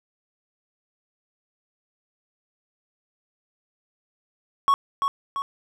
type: tone with echo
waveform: triangle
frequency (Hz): 1108.7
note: C#6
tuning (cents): 0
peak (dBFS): -13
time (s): 4.68-4.74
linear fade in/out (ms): 0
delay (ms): 340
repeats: 2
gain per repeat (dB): -5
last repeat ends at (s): 5.42
effects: none